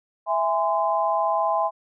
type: chord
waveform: sine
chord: E augmented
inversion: none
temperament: just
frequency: 659.3 / 824.1 / 1030.1 Hz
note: E5 / G#5 / B#5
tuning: 0 / -14 / -27 cents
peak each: -24 dBFS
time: 0.26-1.71 s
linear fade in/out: 50 ms
effects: none